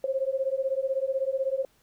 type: beating tone pair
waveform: sine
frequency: 526 / 542 Hz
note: C5 / C#5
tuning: +9 / -39 cents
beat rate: 16 Hz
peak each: -28 dBFS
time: 0.04-1.65 s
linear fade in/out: 2 ms
effects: pink hiss -65 dBFS RMS until 1.82 s